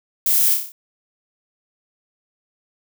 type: noise with echo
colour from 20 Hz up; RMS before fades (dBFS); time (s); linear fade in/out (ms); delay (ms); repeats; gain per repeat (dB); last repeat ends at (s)
violet; -18; 0.26-0.54; 2; 30; 6; -4; 0.72
effects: none